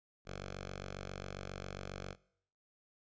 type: tone with notch filter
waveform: 5% pulse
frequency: 47.4 Hz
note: F#1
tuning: 43 cents sharp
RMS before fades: -45 dBFS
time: 0.25-2.16 s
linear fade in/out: 50 ms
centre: 280 Hz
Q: 1.1
effects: noise-tail reverb RT60 0.7 s tail -23 dB re dry + resampled to 16000 Hz